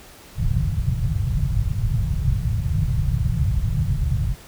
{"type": "low-pass noise", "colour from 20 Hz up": "white", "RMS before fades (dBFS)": -21, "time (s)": [0.35, 4.36], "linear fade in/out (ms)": 50, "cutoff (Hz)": 150, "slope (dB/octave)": 48, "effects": ["pink hiss -45 dBFS RMS until 4.47 s"]}